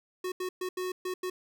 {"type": "tone bursts at uneven times", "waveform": "square", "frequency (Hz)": 367.3, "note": "F#4", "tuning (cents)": -13, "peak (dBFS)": -32, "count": 6, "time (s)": [[0.24, 0.32], [0.4, 0.49], [0.61, 0.69], [0.77, 0.92], [1.05, 1.14], [1.23, 1.3]], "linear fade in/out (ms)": 5, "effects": []}